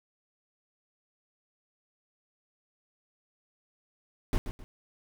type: noise with echo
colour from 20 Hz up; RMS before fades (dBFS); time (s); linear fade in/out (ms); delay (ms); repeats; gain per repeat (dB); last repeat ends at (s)
brown; -25; 4.33-4.38; 0; 130; 2; -10; 4.64
effects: none